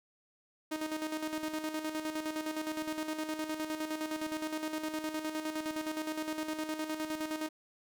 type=tone with tremolo; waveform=sawtooth; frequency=311.1 Hz; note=D#4; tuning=in tune; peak=-29 dBFS; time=0.71-7.49 s; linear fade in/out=10 ms; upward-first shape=square; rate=9.7 Hz; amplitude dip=55%; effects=none